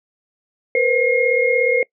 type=tone cluster; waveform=sine; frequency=474.1 / 511 / 2144 Hz; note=A#4 / C5 / C7; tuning=+29 / -41 / +42 cents; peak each=-18 dBFS; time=0.75-1.83 s; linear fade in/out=2 ms; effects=noise-tail reverb RT60 0.1 s tail -24 dB re dry